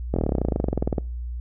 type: slowing click train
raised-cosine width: 2 ms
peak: -9 dBFS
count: 24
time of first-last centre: 0.14-0.982 s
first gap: 23 ms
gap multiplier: 1.04
effects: noise-tail reverb RT60 0.4 s tail -26 dB re dry + added 60 Hz sine -28 dBFS peak until 1.4 s